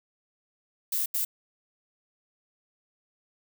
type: noise bursts at uneven times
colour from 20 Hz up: violet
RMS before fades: -28 dBFS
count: 2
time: 0.92-1.06 / 1.14-1.25 s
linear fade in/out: 5 ms
effects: none